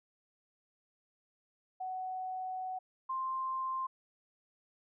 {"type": "tone pair in turn", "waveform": "sine", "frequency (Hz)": [746, 1049.2], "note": ["F#5", "C6"], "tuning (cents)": [14, 4], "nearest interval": "tritone", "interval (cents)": 590, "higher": "second", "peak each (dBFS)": [-36, -33], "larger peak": "second", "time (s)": [[1.8, 2.79], [3.09, 3.87]], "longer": "first", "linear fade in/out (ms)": 10, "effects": []}